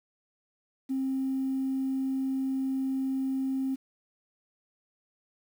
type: tone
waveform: sine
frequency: 265.9 Hz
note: C4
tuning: 28 cents sharp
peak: -26 dBFS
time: 0.89-3.76 s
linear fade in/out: 20 ms
effects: tanh soft clip ceiling -22 dBFS + 9-bit